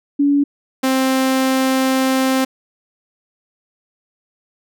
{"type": "tone pair in turn", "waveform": ["sine", "sawtooth"], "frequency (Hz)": [284.7, 263], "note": ["C#4", "C4"], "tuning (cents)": [46, 9], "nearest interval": "minor second", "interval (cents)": 137, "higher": "first", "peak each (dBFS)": [-11, -10], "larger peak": "second", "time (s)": [[0.19, 0.44], [0.83, 2.45]], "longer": "second", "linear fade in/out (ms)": 10, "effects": []}